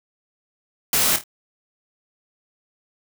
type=noise with echo; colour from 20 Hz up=white; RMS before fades=-19 dBFS; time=0.93-1.16 s; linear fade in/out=2 ms; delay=26 ms; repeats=3; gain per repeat=-9 dB; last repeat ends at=1.238 s; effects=none